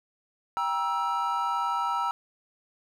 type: chord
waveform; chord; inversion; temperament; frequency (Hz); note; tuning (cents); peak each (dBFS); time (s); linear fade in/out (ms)
triangle; E diminished; first; just; 791.1 / 949.3 / 1318.5; G5 / Bb5 / E6; +16 / +31 / 0; -31 / -27 / -27; 0.57-2.11; 0
effects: none